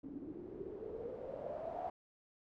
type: noise with low-pass filter sweep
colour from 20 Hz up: white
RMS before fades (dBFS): -45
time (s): 0.03-1.9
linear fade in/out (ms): 5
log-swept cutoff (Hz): 280 to 730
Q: 9.7
effects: none